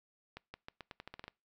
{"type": "accelerating click train", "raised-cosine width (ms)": 0.3, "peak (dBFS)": -29, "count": 11, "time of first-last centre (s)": [0.37, 1.28], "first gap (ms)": 170, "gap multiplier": 0.85, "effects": ["noise-tail reverb RT60 0.3 s tail -25 dB re dry"]}